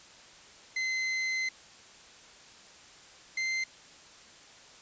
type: tone pair in turn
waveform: 40% pulse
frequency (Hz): 2057 / 2080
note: C7 / C7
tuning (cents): -30 / -11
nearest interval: unison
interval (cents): 19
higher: second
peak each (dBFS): -28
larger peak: neither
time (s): 0.76-1.49 / 3.37-3.64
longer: first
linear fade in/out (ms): 5
effects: white hiss -53 dBFS RMS until 4.81 s + resampled to 16000 Hz